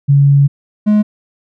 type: tone pair in turn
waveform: sine / triangle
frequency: 140.8 / 210.5 Hz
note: C#3 / G#3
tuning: +27 / +24 cents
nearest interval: perfect fifth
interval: 697 cents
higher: second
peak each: -5 dBFS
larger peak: neither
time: 0.08-0.48 / 0.86-1.03 s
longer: first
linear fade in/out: 20 ms
effects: none